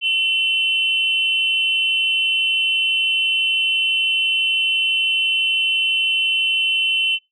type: tone pair together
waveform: sine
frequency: 2714 / 3046 Hz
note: E7 / F#7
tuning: +50 / +50 cents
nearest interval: major second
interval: 200 cents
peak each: -18 dBFS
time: 0.01-7.19 s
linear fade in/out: 50 ms
effects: noise-tail reverb RT60 0.2 s tail -22 dB re dry + tanh soft clip ceiling -9 dBFS